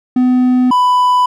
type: tone pair in turn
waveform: triangle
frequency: 251.7 / 994.9 Hz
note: B3 / B5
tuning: +33 / +12 cents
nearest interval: 2 octaves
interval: 2379 cents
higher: second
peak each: -6 dBFS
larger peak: neither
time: 0.16-0.71 / 0.71-1.26 s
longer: neither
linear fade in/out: 5 ms
effects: none